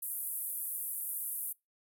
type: band-pass noise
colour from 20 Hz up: pink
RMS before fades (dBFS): -38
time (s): 0.02-1.53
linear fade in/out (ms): 10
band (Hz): 10000 to 15000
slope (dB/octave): 48
effects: noise-tail reverb RT60 0.2 s tail -24 dB re dry